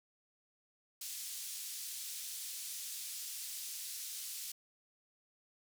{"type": "band-pass noise", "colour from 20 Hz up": "white", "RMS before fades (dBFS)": -44, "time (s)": [1.01, 4.52], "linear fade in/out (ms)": 5, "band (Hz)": [3900, 12000], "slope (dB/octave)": 12, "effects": []}